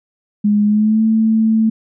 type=tone with pitch glide; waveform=sine; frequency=207.7 to 221.3 Hz; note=G#3 to A3; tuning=0 to +10 cents; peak=-10 dBFS; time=0.44-1.7 s; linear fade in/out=10 ms; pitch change=+110 cents; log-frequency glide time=0.65-1.03 s; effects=none